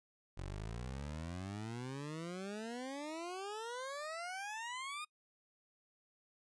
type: exponential sweep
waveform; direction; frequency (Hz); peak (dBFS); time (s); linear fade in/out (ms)
20% pulse; up; 44.42 to 1244.5; -37; 0.37-5.05; 10
effects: noise-tail reverb RT60 0.1 s tail -24 dB re dry + resampled to 22050 Hz